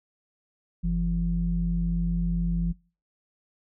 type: tone pair together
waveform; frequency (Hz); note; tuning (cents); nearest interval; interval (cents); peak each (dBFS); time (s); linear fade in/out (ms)
sine; 47.9 / 170.7; G1 / F3; -39 / -39; octave + minor seventh; 2200; -25; 0.83-2.73; 20
effects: noise-tail reverb RT60 0.4 s tail -26 dB re dry + tanh soft clip ceiling -15 dBFS